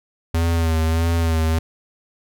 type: tone with vibrato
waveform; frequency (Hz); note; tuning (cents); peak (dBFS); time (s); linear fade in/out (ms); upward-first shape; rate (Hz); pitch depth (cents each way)
square; 82; E2; -9; -17; 0.34-1.59; 5; sine; 1.6; 42
effects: none